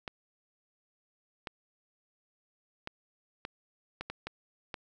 clicks, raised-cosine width 0.3 ms, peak -21 dBFS, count 8, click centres 0.078 / 1.472 / 2.874 / 3.451 / 4.01 / 4.1 / 4.27 / 4.742 s, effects none

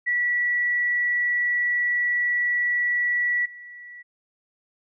sine tone with level steps, 1946 Hz, B6, 26 cents flat, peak -20 / -39 dBFS, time 0.06-4.03 s, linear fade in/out 20 ms, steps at 3.45 s, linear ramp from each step 10 ms, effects none

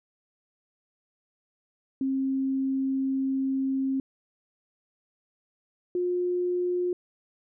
sine tone pair in turn, 267.5 / 357.1 Hz, C4 / F4, +38 / +39 cents, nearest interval perfect fourth, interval 501 cents, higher second, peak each -24 dBFS, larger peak neither, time 2.01-4 / 5.95-6.93 s, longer first, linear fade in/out 2 ms, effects none

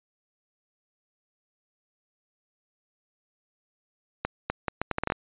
accelerating click train, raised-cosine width 0.5 ms, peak -11 dBFS, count 10, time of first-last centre 4.25-5.121 s, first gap 250 ms, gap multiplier 0.73, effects resampled to 8000 Hz

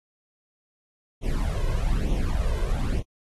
brown noise with flanger, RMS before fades -24 dBFS, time 1.21-3.03 s, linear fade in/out 50 ms, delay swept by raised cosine 0.31 to 2.01 ms, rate 1.1 Hz, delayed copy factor +0.8, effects AAC 32 kbps

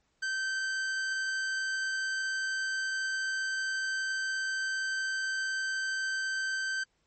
45% pulse tone, 1552 Hz, G6, 18 cents flat, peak -30 dBFS, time 0.22-6.84 s, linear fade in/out 10 ms, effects pink hiss -74 dBFS RMS until 7.06 s + MP3 32 kbps

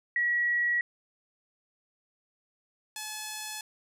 sine / 5% pulse tone pair in turn, 1921 / 857.8 Hz, B6 / A5, -48 / -44 cents, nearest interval octave + major second, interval 1396 cents, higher first, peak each -24 dBFS, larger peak neither, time 0.16-0.81 / 2.96-3.61 s, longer neither, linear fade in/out 2 ms, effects none

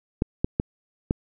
clicks, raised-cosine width 3 ms, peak -8 dBFS, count 4, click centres 0.221 / 0.445 / 0.599 / 1.109 s, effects none

